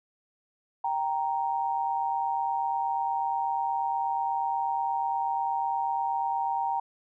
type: tone pair together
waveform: sine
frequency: 784 / 932.3 Hz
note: G5 / A#5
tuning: 0 / 0 cents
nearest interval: minor third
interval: 300 cents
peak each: -29 / -28 dBFS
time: 0.84-6.8 s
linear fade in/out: 5 ms
effects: none